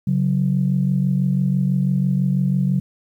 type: tone pair together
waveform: sine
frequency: 138.94 / 185 Hz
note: C#3 / F#3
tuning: +4 / 0 cents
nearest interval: perfect fourth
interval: 496 cents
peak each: -18 dBFS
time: 0.07-2.8 s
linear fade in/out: 5 ms
effects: tanh soft clip ceiling -8 dBFS + 9-bit